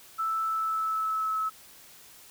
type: tone with pitch glide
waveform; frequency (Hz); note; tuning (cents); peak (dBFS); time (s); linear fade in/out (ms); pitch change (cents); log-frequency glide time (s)
sine; 1318.5 to 1295.1; E6 to E6; 0 to -31; -26; 0.18-1.5; 20; -31; 0.42-1.38
effects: white hiss -52 dBFS RMS until 2.3 s